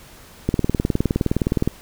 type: click train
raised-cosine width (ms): 3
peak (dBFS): -5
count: 24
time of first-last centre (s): 0.49-1.676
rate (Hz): 19.4
effects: pink hiss -45 dBFS RMS until 1.81 s